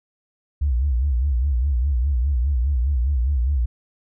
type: tone with vibrato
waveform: sine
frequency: 65.6 Hz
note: C2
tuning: 5 cents sharp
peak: -16 dBFS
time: 0.61-3.66 s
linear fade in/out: 10 ms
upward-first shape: sine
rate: 4.9 Hz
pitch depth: 190 cents each way
effects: tanh soft clip ceiling -12 dBFS